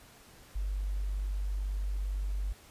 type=tone; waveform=sine; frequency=48.89 Hz; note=G1; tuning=4 cents flat; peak=-30 dBFS; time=0.55-2.53 s; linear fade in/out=10 ms; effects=pink hiss -56 dBFS RMS until 2.7 s + resampled to 32000 Hz